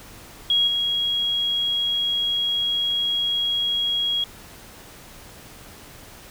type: tone with level steps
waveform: sine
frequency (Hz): 3300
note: G#7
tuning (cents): -12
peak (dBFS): -16 / -20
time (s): 0.5-4.24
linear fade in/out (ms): 2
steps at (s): 0.67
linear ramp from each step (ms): 10
effects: pink hiss -44 dBFS RMS until 6.3 s